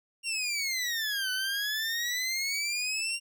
20% pulse exponential two-way sweep, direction down then up, 2794 to 1497 to 2794 Hz, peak -24 dBFS, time 0.23-3.2 s, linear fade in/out 50 ms, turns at 1.31 s, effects none

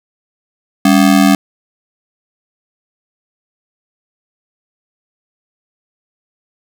square ring-modulated tone, 239.2 Hz, A#3, 45 cents sharp, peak -4 dBFS, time 0.85-1.35 s, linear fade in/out 2 ms, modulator 40.7 Hz, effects none

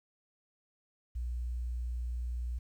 sine tone, 60.3 Hz, B1, 41 cents flat, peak -33 dBFS, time 1.15-2.59 s, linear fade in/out 10 ms, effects 11-bit

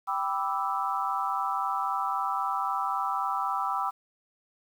sine chord, E minor seventh, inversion first, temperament equal, 784 / 987.8 / 1174.7 / 1318.5 Hz, G5 / B5 / D6 / E6, 0 / 0 / 0 / 0 cents, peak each -32 dBFS, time 0.07-3.91 s, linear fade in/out 20 ms, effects 9-bit

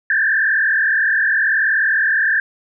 sine tone with frequency modulation, 1675 Hz, G#6, 14 cents sharp, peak -13 dBFS, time 0.1-2.4 s, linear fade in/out 2 ms, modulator 40.8 Hz, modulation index 2.7, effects none

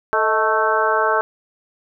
harmonic tone with a mistuned harmonic, 220 Hz, A3, in tune, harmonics 2 / 3 / 4 / 5 / 6 / 7, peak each -22 / -22 / -22 / -22 / -22 / -22 dBFS, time 0.13-1.21 s, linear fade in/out 0 ms, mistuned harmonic 3, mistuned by -64 cents, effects none

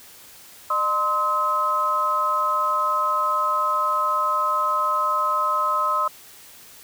sine tone cluster, 606 / 1040 / 1280 Hz, D#5 / C6 / D#6, -46 / -11 / +49 cents, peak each -30 / -23 / -21 dBFS, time 0.7-6.08 s, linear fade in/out 5 ms, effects white hiss -46 dBFS RMS until 6.83 s

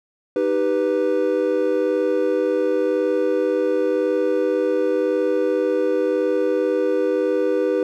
triangle chord, Eb augmented, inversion none, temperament equal, 311.1 / 392 / 493.9 Hz, Eb4 / G4 / B4, 0 / 0 / 0 cents, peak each -22 / -20 / -18 dBFS, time 0.36-7.83 s, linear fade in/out 2 ms, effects none

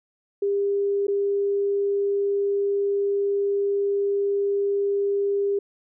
sine tone with dropouts, 401 Hz, G4, 39 cents sharp, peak -20 dBFS, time 0.42-5.59 s, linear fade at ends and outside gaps 5 ms, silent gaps 1.07-1.081 s, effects none

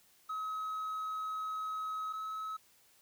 triangle tone pair in turn, 1277 / 1288.1 Hz, D#6 / E6, +45 / -40 cents, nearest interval unison, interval 15 cents, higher second, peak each -33 / -35 dBFS, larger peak first, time 0.29-2.13 / 2.13-2.57 s, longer first, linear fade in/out 10 ms, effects tanh soft clip ceiling -29 dBFS + white hiss -66 dBFS RMS until 3.01 s

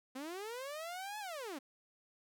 sawtooth linear two-way sweep, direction up then down, 250 to 864 to 250 Hz, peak -38 dBFS, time 0.15-1.59 s, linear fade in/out 10 ms, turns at 1.19 s, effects none

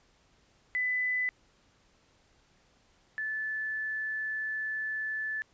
sine tone pair in turn, 2000 / 1742.8 Hz, B6 / A6, +21 / -17 cents, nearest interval major second, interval 238 cents, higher first, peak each -27 / -31 dBFS, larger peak first, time 0.75-1.29 / 3.18-5.42 s, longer second, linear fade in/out 0 ms, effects pink hiss -66 dBFS RMS until 5.53 s + resampled to 16000 Hz

